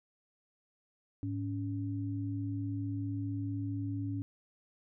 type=tone pair together; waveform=sine; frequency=105.5 / 281.2 Hz; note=G#2 / C#4; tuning=+28 / +25 cents; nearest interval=octave + perfect fourth; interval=1697 cents; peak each=-35 / -37 dBFS; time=1.23-4.22 s; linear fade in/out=0 ms; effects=none